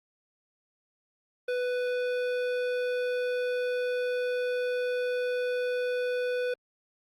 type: tone with hard clipping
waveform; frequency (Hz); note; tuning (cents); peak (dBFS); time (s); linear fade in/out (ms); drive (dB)
triangle; 496; B4; +7; -29; 1.48-6.54; 5; 17
effects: Opus 32 kbps